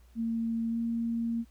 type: tone with pitch glide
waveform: sine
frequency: 228.3 to 231.2 Hz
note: A#3 to A#3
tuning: -36 to -14 cents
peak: -28 dBFS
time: 0.15-1.45 s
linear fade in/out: 50 ms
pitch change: +22 cents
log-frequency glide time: 0.69-0.77 s
effects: added 60 Hz sine -55 dBFS peak until 1.5 s + pink hiss -67 dBFS RMS until 1.5 s